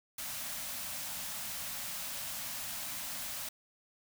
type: band-stop noise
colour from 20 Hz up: white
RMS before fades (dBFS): -40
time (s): 0.18-3.49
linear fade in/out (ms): 5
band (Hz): 290 to 530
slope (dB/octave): 96
effects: none